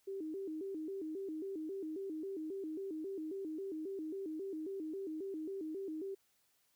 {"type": "tone with vibrato", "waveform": "sine", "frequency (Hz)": 349.2, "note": "F4", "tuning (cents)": 0, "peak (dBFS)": -39, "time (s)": [0.07, 6.15], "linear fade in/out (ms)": 10, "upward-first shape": "square", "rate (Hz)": 3.7, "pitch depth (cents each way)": 190, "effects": ["white hiss -75 dBFS RMS until 6.75 s"]}